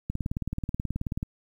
click train, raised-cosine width 5 ms, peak -17 dBFS, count 22, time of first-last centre 0.1-1.229 s, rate 18.6 Hz, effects 9-bit

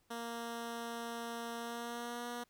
10% pulse tone with pitch glide, 233.1 to 240.5 Hz, A#3 to B3, 0 to -46 cents, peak -32 dBFS, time 0.1-2.44 s, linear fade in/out 10 ms, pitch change +54 cents, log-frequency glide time 1.57-2.28 s, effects pink hiss -74 dBFS RMS until 2.49 s

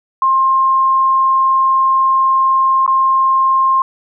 sine tone with dropouts, 1061 Hz, C6, 24 cents sharp, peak -9 dBFS, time 0.22-3.82 s, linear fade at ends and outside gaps 2 ms, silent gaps 2.864-2.877 s, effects none

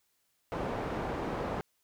white low-pass noise, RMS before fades -35 dBFS, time 0.52-1.61 s, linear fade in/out 0 ms, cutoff 760 Hz, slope 12 dB/octave, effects white hiss -75 dBFS RMS until 1.83 s

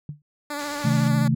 sine tone with exponential decay, 147.6 Hz, D3, 9 cents sharp, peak -26 dBFS, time 0.09-0.22 s, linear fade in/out 2 ms, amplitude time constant 28 ms
10% pulse tone with vibrato, 290.7 Hz, D4, 18 cents flat, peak -20 dBFS, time 0.5-1.28 s, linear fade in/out 5 ms, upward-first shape sine, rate 14 Hz, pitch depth 33 cents each way
white low-pass noise, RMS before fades -40 dBFS, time 0.59-1.08 s, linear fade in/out 2 ms, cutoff 7700 Hz, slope 48 dB/octave
sine chord, A diminished, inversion first, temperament just, 132 / 158.4 / 220 Hz, C3 / Eb3 / A3, +16 / +31 / 0 cents, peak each -21 / -23 / -22 dBFS, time 0.84-1.35 s, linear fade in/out 10 ms
effects none

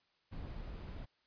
brown noise, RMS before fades -45 dBFS, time 0.31-1.06 s, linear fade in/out 20 ms, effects white hiss -75 dBFS RMS until 1.26 s + resampled to 11025 Hz

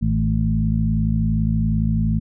harmonic tone with a mistuned harmonic, 54.7 Hz, A1, 9 cents flat, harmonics 1 / 2 / 3 / 4, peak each -22 / -22 / -22 / -22 dBFS, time 0.01-2.2 s, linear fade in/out 20 ms, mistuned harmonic 3, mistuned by -29 cents, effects none

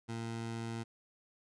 20% pulse tone, 114.7 Hz, A#2, 28 cents flat, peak -33 dBFS, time 0.08-0.84 s, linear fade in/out 20 ms, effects resampled to 22050 Hz

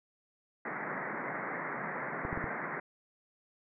white band-pass noise, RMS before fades -38 dBFS, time 0.65-2.8 s, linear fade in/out 5 ms, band 130 to 2100 Hz, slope 96 dB/octave
clicks, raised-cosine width 3 ms, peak -24 dBFS, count 4, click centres 2.251 / 2.329 / 2.375 / 2.442 s
effects none

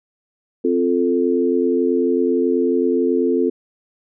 sine chord, F major, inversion second, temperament equal, 261.6 / 349.2 / 440 Hz, C4 / F4 / A4, 0 / 0 / 0 cents, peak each -19 dBFS, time 0.64-3.5 s, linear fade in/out 10 ms, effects none

